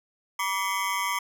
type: ring-modulated tone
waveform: 25% pulse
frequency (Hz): 1062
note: C6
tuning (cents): +25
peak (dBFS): -19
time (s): 0.39-1.19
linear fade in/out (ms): 5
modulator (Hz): 97
effects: none